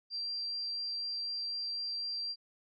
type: tone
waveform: sine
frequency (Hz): 4724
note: D8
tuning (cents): +9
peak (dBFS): -34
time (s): 0.1-2.36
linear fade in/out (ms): 50
effects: MP3 48 kbps